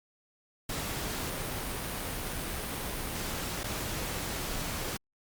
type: noise with dropouts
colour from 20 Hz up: pink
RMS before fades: -35 dBFS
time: 0.69-4.97 s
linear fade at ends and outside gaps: 5 ms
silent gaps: 3.634-3.64 s
effects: Opus 48 kbps